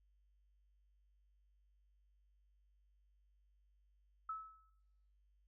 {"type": "tone with exponential decay", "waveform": "sine", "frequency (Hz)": 1300, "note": "E6", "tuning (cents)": -24, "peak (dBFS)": -38, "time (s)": [4.29, 4.7], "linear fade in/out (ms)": 5, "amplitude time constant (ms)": 87, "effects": ["noise-tail reverb RT60 0.8 s tail -17 dB re dry", "added 50 Hz sine -70 dBFS peak until 5.47 s"]}